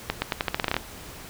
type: accelerating click train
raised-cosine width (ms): 0.3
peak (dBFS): -7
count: 12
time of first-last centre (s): 0.1-0.766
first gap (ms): 120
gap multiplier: 0.85
effects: pink hiss -42 dBFS RMS until 1.29 s